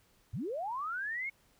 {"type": "linear sweep", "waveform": "sine", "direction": "up", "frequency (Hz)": [77.78, 2217], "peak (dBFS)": -34, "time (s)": [0.33, 1.3], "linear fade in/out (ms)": 10, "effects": ["pink hiss -68 dBFS RMS until 1.59 s"]}